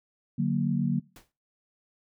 sine chord, D augmented, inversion none, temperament equal, 146.83 / 185 / 233.1 Hz, D3 / F#3 / A#3, 0 / 0 / 0 cents, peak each -28 dBFS, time 0.38-1 s, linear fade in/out 10 ms
pink noise with exponential decay, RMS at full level -46 dBFS, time 1.16-1.32 s, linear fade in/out 2 ms, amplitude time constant 34 ms
effects noise-tail reverb RT60 0.4 s tail -25 dB re dry

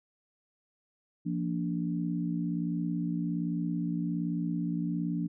sine tone cluster, 171.4 / 232.7 / 290.3 Hz, F3 / A#3 / D4, -32 / -3 / -20 cents, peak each -31 / -36 / -34 dBFS, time 1.25-5.28 s, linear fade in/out 20 ms, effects none

